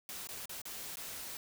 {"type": "noise with dropouts", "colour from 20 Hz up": "white", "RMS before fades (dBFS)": -44, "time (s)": [0.09, 1.37], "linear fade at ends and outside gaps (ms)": 1, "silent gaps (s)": [[0.272, 0.289], [0.457, 0.494], [0.617, 0.654], [0.957, 0.97]], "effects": []}